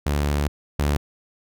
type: tone pair in turn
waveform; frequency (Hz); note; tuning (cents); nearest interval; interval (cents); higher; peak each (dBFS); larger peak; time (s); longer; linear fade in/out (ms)
sawtooth; 72.6 / 72.6; D2 / D2; -19 / -19; unison; 0; neither; -16 / -15; second; 0.06-0.48 / 0.79-0.97; first; 5
effects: none